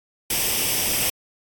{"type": "noise with comb filter", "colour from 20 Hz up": "white", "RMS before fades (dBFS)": -22, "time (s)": [0.3, 1.1], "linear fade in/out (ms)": 5, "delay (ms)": 0.36, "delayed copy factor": 0.55, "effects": ["AAC 64 kbps"]}